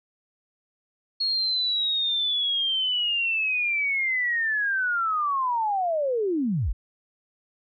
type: linear sweep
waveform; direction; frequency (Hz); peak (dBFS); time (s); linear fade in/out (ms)
sine; down; 4319 to 30.47; -22; 1.2-6.73; 10
effects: none